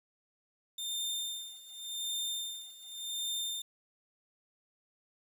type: tone with tremolo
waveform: sawtooth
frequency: 3611 Hz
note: A7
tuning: 44 cents sharp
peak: -30 dBFS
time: 0.78-3.62 s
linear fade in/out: 5 ms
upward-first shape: sine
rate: 0.88 Hz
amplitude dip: 85%
effects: 10-bit